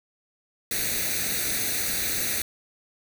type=noise with comb filter; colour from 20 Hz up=white; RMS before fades=-27 dBFS; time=0.71-2.42 s; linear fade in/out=2 ms; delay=0.48 ms; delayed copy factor=+0.75; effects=none